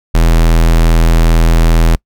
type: tone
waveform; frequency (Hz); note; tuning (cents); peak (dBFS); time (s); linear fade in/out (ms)
square; 41.2; E1; 0; -6; 0.14-1.96; 10
effects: noise-tail reverb RT60 0.1 s tail -26 dB re dry